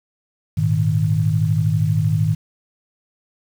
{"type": "chord", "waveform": "sine", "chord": "Ab suspended second", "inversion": "none", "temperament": "equal", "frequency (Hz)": [103.83, 116.54, 155.56], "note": ["Ab2", "Bb2", "Eb3"], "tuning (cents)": [0, 0, 0], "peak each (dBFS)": [-19, -22, -18], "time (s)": [0.57, 2.35], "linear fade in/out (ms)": 10, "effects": ["7-bit"]}